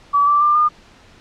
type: tone with pitch steps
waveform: sine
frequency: 1146 / 1168.1 / 1190.5 / 1213.4 Hz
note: D6 / D6 / D6 / D#6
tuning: -43 / -10 / +23 / -44 cents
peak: -11 dBFS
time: 0.13-0.69 s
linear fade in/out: 20 ms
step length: 140 ms
effects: pink hiss -47 dBFS RMS until 1.2 s + low-pass 5000 Hz 12 dB/octave